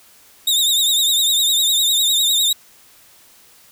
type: tone with vibrato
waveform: sawtooth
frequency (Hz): 3700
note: A#7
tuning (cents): -14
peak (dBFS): -11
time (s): 0.47-2.53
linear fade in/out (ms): 5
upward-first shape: triangle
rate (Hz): 9.9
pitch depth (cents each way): 90
effects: white hiss -49 dBFS RMS until 3.71 s